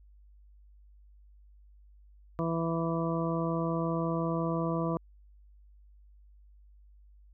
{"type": "harmonic tone", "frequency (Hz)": 165.6, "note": "E3", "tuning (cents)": 8, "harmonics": [1, 2, 3, 4, 6, 7], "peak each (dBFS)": [-31, -34, -36, -37, -39, -39], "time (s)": [2.39, 4.97], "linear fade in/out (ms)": 0, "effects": ["added 50 Hz sine -54 dBFS peak until 7.33 s"]}